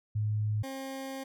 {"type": "tone pair in turn", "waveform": ["sine", "20% pulse"], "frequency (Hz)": [106.3, 267.9], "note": ["G#2", "C4"], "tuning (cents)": [41, 41], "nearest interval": "octave + major third", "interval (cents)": 1600, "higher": "second", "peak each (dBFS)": [-27, -32], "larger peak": "first", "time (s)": [[0.15, 0.63], [0.63, 1.24]], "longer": "second", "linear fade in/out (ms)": 10, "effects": []}